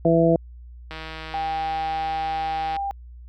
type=harmonic tone; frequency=166 Hz; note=E3; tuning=12 cents sharp; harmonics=1 / 2 / 3 / 4; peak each=-20 / -20 / -20 / -20 dBFS; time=0.05-0.36 s; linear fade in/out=2 ms
type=click train; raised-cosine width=0.3 ms; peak=-19 dBFS; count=296; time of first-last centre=0.91-2.765 s; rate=159 Hz
type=tone; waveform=sine; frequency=795 Hz; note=G5; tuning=24 cents sharp; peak=-24 dBFS; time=1.34-2.91 s; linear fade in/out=0 ms
effects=added 60 Hz sine -39 dBFS peak until 3.28 s